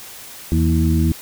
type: harmonic tone with a mistuned harmonic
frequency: 80.9 Hz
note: E2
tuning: 32 cents flat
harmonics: 1 / 2 / 3 / 4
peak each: -16 / -19 / -21 / -22 dBFS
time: 0.52-1.12 s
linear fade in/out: 0 ms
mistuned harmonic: 3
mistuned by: -59 cents
effects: white hiss -37 dBFS RMS until 1.21 s